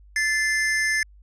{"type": "tone pair together", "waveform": "square", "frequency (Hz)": [1748.7, 2079], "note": ["A6", "C7"], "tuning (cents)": [-11, -12], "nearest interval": "minor third", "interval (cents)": 299, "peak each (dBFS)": [-23, -25], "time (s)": [0.16, 1.03], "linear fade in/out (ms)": 2, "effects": ["added 50 Hz sine -47 dBFS peak until 1.22 s", "resampled to 22050 Hz"]}